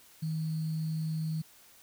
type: tone with sample-and-hold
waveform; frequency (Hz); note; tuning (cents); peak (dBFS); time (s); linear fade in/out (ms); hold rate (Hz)
sine; 158.7; D#3; +35; -30; 0.22-1.42; 10; 4410
effects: white hiss -58 dBFS RMS until 1.82 s